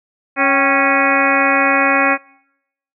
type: harmonic tone with a mistuned harmonic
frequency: 275.8 Hz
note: C#4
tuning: 9 cents flat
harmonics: 1 / 2 / 3 / 4 / 5 / 6 / 7 / 8 / 9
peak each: -20 / -20 / -20 / -20 / -20 / -20 / -20 / -20 / -20 dBFS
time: 0.36-2.18 s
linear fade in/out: 50 ms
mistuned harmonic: 3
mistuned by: -86 cents
effects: noise-tail reverb RT60 0.8 s tail -25 dB re dry